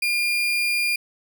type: tone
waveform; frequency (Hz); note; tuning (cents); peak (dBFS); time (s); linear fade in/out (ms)
35% pulse; 2411; D7; +45; -18; 0.02-0.96; 5
effects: none